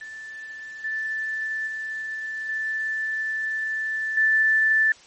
sine tone with level steps, 1760 Hz, A6, in tune, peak -35 / -25 / -28 / -24 / -16 dBFS, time 0.01-4.92 s, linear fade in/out 2 ms, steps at 0.84 / 1.67 / 2.49 / 4.17 s, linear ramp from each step 5 ms, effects white hiss -50 dBFS RMS until 5.06 s + MP3 32 kbps

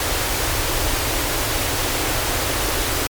pink band-stop noise, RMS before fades -21 dBFS, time 0-3.07 s, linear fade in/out 2 ms, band 130 to 260 Hz, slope 48 dB/octave, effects MP3 96 kbps

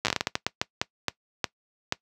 slowing click train, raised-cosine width 0.2 ms, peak -6 dBFS, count 16, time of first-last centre 0.05-1.924 s, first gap 8 ms, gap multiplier 1.34, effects noise-tail reverb RT60 0.1 s tail -21 dB re dry + high-pass 80 Hz 12 dB/octave

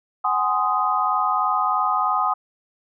sine chord, Ab dominant seventh, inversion third, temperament just, 747.5 / 830.6 / 1038.3 / 1245.9 Hz, Gb5 / Ab5 / C6 / Eb6, +17 / 0 / -14 / +2 cents, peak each -25 / -25 / -25 / -21 dBFS, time 0.24-2.34 s, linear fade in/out 10 ms, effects none

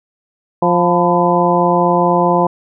harmonic tone with a mistuned harmonic, 175.5 Hz, F3, 9 cents sharp, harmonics 1 / 2 / 3 / 4 / 5 / 6, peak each -17 / -17 / -17 / -17 / -17 / -17 dBFS, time 0.62-2.47 s, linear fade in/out 5 ms, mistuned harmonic 6, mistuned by -80 cents, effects none

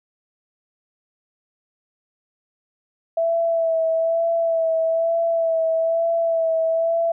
sine tone with vibrato, 659.3 Hz, E5, in tune, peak -17 dBFS, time 3.17-7.12 s, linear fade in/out 5 ms, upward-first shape sine, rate 1.1 Hz, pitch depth 26 cents each way, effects none

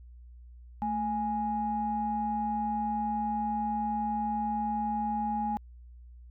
sine tone pair together, 220 / 830.6 Hz, A3 / G#5, 0 / 0 cents, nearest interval octave + major seventh, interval 2300 cents, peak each -32 / -29 dBFS, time 0.82-5.57 s, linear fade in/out 0 ms, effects tanh soft clip ceiling -20 dBFS + added 60 Hz sine -47 dBFS peak until 6.3 s

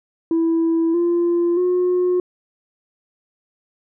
sine tone with pitch steps, 329.6 / 344.8 / 360.7 Hz, E4 / F4 / F#4, 0 / -22 / -44 cents, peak -13 dBFS, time 0.31-2.2 s, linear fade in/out 2 ms, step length 630 ms, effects tanh soft clip ceiling -13 dBFS

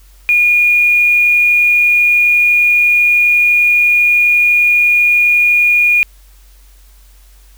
sine tone with quantisation, 2437 Hz, D#7, 37 cents flat, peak -7 dBFS, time 0.29-6.03 s, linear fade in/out 0 ms, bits 5, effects added 47 Hz sine -40 dBFS peak until 7.57 s + white hiss -50 dBFS RMS until 7.57 s

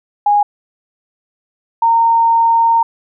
sine tone pair in turn, 824 / 919.3 Hz, G#5 / A#5, -14 / -24 cents, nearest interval major second, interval 190 cents, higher second, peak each -8 dBFS, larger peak neither, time 0.26-0.43 / 1.82-2.83 s, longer second, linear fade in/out 5 ms, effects none

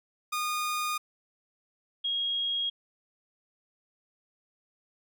sawtooth / sine tone pair in turn, 1225 / 3277 Hz, D#6 / G#7, -27 / -24 cents, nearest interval octave + perfect fourth, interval 1703 cents, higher second, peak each -25 / -27 dBFS, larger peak first, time 0.32-0.98 / 2.04-2.7 s, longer neither, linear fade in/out 10 ms, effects none

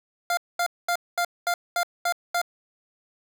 25% pulse tone bursts, 698.5 Hz, F5, in tune, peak -18 dBFS, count 8, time 0.3-2.416 s, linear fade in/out 2 ms, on 72 ms, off 220 ms, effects none

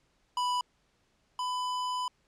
square tone pair in turn, 989 / 999.9 Hz, B5 / B5, +2 / +21 cents, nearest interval unison, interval 19 cents, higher second, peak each -28 / -31 dBFS, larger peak first, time 0.37-0.61 / 1.39-2.08 s, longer second, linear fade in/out 2 ms, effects pink hiss -71 dBFS RMS until 2.27 s + low-pass 7000 Hz 12 dB/octave

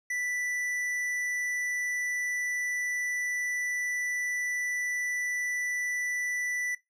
sine tone with hard clipping, 1975.5 Hz, B6, in tune, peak -31 dBFS, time 0.1-6.75 s, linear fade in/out 5 ms, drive 10 dB, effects noise-tail reverb RT60 0.2 s tail -20 dB re dry

